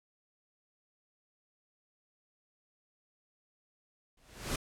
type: noise with exponential growth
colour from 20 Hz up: pink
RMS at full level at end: -30 dBFS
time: 4.17-4.56 s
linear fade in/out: 5 ms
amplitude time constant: 83 ms
effects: low-pass 11000 Hz 12 dB/octave